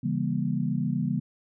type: chord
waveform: sine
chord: C# diminished seventh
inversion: none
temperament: just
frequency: 138.59 / 166.31 / 199.57 / 239.5 Hz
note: C#3 / E3 / G3 / Bb3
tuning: 0 / +16 / +31 / +47 cents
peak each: -30 dBFS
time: 0.03-1.2 s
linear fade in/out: 10 ms
effects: none